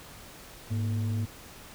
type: tone pair together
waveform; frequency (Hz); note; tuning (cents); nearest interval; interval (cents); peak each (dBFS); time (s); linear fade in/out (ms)
sine; 104.9 / 235.5; G#2 / A#3; +18 / +18; octave + major second; 1400; -25 / -33; 0.7-1.26; 20
effects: tanh soft clip ceiling -24 dBFS + pink hiss -48 dBFS RMS until 1.74 s